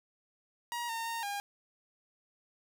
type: tone with pitch steps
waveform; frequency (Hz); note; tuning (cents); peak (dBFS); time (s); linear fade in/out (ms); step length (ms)
sawtooth; 951 / 914 / 921 / 809; A#5 / A#5 / A#5 / G#5; +34 / -34 / -21 / -46; -31; 0.72-1.4; 0; 170
effects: none